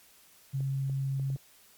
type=tone; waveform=sine; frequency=135.8 Hz; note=C#3; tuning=35 cents flat; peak=-28 dBFS; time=0.53-1.37 s; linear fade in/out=20 ms
type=clicks; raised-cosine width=2 ms; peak=-34 dBFS; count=5; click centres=0.606 / 0.897 / 1.197 / 1.302 / 1.361 s
effects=white hiss -59 dBFS RMS until 1.77 s + MP3 96 kbps